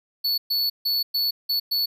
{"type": "tone bursts at uneven times", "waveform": "square", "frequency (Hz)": 4435, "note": "C#8", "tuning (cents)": 0, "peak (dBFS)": -21, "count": 6, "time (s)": [[0.24, 0.38], [0.5, 0.7], [0.85, 1.03], [1.14, 1.31], [1.49, 1.6], [1.71, 1.86]], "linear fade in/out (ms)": 10, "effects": []}